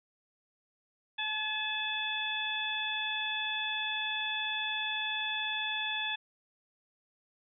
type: harmonic tone with a mistuned harmonic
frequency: 863 Hz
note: A5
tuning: 34 cents flat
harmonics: 1 / 2 / 3 / 4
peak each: -40 / -37 / -37 / -35 dBFS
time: 1.18-6.16 s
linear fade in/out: 10 ms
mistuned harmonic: 2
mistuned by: -16 cents
effects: none